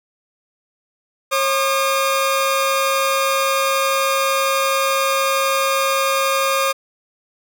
sawtooth tone pair together, 540.8 / 1214 Hz, C#5 / D#6, -43 / -43 cents, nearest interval octave + major second, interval 1400 cents, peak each -15 dBFS, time 1.31-6.73 s, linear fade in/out 20 ms, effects none

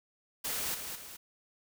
white noise with echo, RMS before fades -35 dBFS, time 0.44-0.75 s, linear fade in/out 10 ms, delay 210 ms, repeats 2, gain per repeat -6 dB, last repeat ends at 1.17 s, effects none

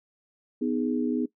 sine chord, G# minor, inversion first, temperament just, 249.2 / 311.5 / 415.3 Hz, B3 / D#4 / G#4, +16 / +2 / 0 cents, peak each -26 / -29 / -32 dBFS, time 0.61-1.26 s, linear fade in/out 10 ms, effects noise-tail reverb RT60 0.1 s tail -18 dB re dry

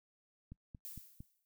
click train, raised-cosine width 5 ms, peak -36 dBFS, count 4, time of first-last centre 0.52-1.205 s, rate 4.38 Hz
violet noise with exponential decay, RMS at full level -45 dBFS, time 0.85-1.45 s, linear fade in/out 0 ms, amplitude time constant 130 ms
effects noise-tail reverb RT60 0.1 s tail -25 dB re dry

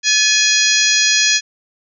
harmonic tone with a mistuned harmonic, 830.6 Hz, G#5, in tune, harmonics 2 / 3 / 4 / 5 / 6 / 7 / 8, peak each -19 / -19 / -19 / -19 / -19 / -19 / -19 dBFS, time 0.03-1.41 s, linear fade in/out 50 ms, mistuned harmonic 2, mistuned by +63 cents, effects none

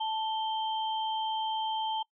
sine tone pair together, 880 / 3136 Hz, A5 / G7, 0 / 0 cents, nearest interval octave + minor seventh, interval 2200 cents, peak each -30 / -36 dBFS, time 0-2.03 s, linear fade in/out 10 ms, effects noise-tail reverb RT60 0.1 s tail -22 dB re dry

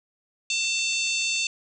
harmonic tone, 893 Hz, A5, 25 cents sharp, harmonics 3 / 4 / 5 / 6 / 7 / 8 / 9, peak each -26 / -31 / -31 / -41 / -33 / -34 / -39 dBFS, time 0.5-1.47 s, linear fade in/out 2 ms, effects none

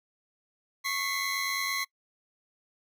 25% pulse tone cluster, 1101 / 2007 / 2096 Hz, C#6 / B6 / C7, -12 / +27 / +2 cents, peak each -30 dBFS, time 0.84-1.85 s, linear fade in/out 20 ms, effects noise-tail reverb RT60 0.1 s tail -24 dB re dry

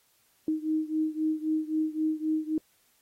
sine beating tone pair, 311.3 / 315.1 Hz, D#4 / D#4, +1 / +22 cents, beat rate 3.8 Hz, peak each -28 / -30 dBFS, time 0.48-2.58 s, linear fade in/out 2 ms, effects white hiss -67 dBFS RMS until 3.01 s + AAC 48 kbps

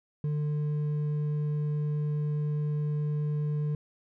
sine tone with hard clipping, 149.2 Hz, D3, 28 cents sharp, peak -28 dBFS, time 0.24-3.75 s, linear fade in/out 2 ms, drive 4 dB, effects none

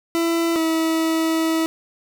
40% pulse tone pair in turn, 333.8 / 323.5 Hz, E4 / E4, +22 / -32 cents, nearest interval minor second, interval 54 cents, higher first, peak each -17 dBFS, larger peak neither, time 0.15-0.56 / 0.56-1.66 s, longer second, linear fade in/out 0 ms, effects none

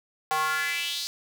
square tone with high-pass filter sweep, 155.3 Hz, D#3, 3 cents flat, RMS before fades -28 dBFS, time 0.31-1.07 s, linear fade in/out 0 ms, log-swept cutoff 840 to 4700 Hz, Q 3.8, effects none

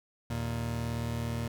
30% pulse tone pair together, 77.78 / 116.63 Hz, D#2 / A#2, 0 / +1 cents, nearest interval perfect fifth, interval 701 cents, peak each -35 / -30 dBFS, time 0.3-1.48 s, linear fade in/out 5 ms, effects none

